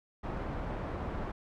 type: low-pass noise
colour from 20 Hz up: pink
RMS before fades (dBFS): -37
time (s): 0.23-1.32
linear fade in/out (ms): 10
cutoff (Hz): 1200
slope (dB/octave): 12
effects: none